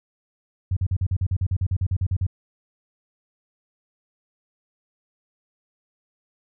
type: tone bursts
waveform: sine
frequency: 92.5 Hz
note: F#2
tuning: in tune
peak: -19 dBFS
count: 16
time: 0.71-2.267 s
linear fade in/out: 5 ms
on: 57 ms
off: 43 ms
effects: none